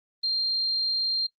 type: tone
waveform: sine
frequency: 4186 Hz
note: C8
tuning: in tune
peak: -23 dBFS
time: 0.23-1.27 s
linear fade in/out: 10 ms
effects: noise-tail reverb RT60 0.1 s tail -19 dB re dry + Opus 24 kbps